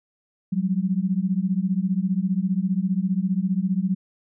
sine beating tone pair, 180.4 / 195.4 Hz, F#3 / G3, -44 / -5 cents, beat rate 15 Hz, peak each -23 dBFS, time 0.52-3.95 s, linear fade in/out 10 ms, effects none

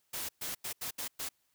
white noise bursts at uneven times, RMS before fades -38 dBFS, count 6, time 0.13-0.29 / 0.41-0.55 / 0.64-0.73 / 0.81-0.91 / 0.98-1.08 / 1.19-1.29 s, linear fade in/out 10 ms, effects white hiss -75 dBFS RMS until 1.54 s

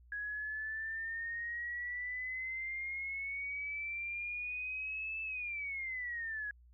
sine exponential two-way sweep, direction up then down, 1661.2 to 2637 to 1661.2 Hz, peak -37 dBFS, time 0.12-6.51 s, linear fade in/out 2 ms, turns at 5.22 s, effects added 60 Hz sine -58 dBFS peak until 6.73 s

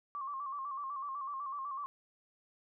sine tone with vibrato, 1113 Hz, C#6, 7 cents sharp, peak -37 dBFS, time 0.15-1.86 s, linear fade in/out 0 ms, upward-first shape square, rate 8 Hz, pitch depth 67 cents each way, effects none

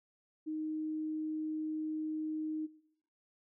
sine tone, 311.1 Hz, D#4, in tune, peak -35 dBFS, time 0.46-2.67 s, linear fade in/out 20 ms, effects noise-tail reverb RT60 0.8 s tail -20 dB re dry

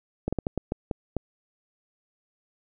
slowing click train, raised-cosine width 2 ms, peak -13 dBFS, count 8, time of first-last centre 0.28-1.167 s, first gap 46 ms, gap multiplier 1.33, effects none

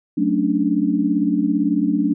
sine chord, D major seventh, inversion first, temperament equal with one note detuned, 185 / 220 / 277.2 / 295.2 Hz, F#3 / A3 / C#4 / D4, 0 / 0 / 0 / +9 cents, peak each -23 / -22 / -22 / -19 dBFS, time 0.17-2.14 s, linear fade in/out 10 ms, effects none

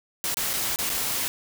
white noise with dropouts, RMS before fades -27 dBFS, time 0.24-1.28 s, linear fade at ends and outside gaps 0 ms, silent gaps 0.343-0.37 / 0.532-0.537 / 0.76-0.788 / 0.894-0.9 s, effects none

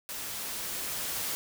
white noise with level ramp, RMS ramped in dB -38 to -33 dBFS, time 0.09-1.35 s, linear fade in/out 0 ms, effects none

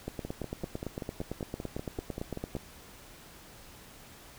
two click trains, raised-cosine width 2 ms, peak -23 / -21 dBFS, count 13 / 23, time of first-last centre 0.25-2.567 / 0.08-2.552 s, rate 5.18 / 8.9 Hz, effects pink hiss -52 dBFS RMS until 4.38 s

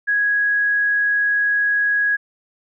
sine tone, 1661.2 Hz, G#6, in tune, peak -15 dBFS, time 0.07-2.17 s, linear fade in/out 20 ms, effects none

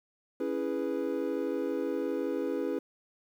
triangle chord, C# minor seventh, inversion none, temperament equal, 277.2 / 329.6 / 415.3 / 493.9 Hz, C#4 / E4 / G#4 / B4, 0 / 0 / 0 / 0 cents, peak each -33 dBFS, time 0.4-2.79 s, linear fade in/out 5 ms, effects 10-bit

